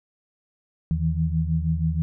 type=tone cluster; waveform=sine; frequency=79.8 / 157.8 / 164.1 Hz; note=D#2 / D#3 / E3; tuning=+44 / +25 / -8 cents; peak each=-25 dBFS; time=0.91-2.02 s; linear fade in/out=0 ms; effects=none